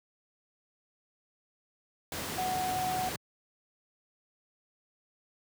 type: tone in noise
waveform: sine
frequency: 740 Hz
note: F#5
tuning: in tune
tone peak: -30 dBFS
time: 2.38-3.09 s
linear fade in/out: 2 ms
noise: pink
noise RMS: -36 dBFS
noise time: 2.12-3.16 s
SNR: +3 dB
effects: high-pass 100 Hz 12 dB/octave